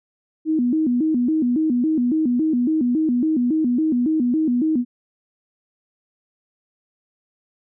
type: tone with vibrato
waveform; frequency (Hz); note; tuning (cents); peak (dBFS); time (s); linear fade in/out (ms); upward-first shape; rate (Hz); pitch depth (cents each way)
sine; 277.3; C#4; +1; -16; 0.45-4.85; 50; square; 3.6; 220
effects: none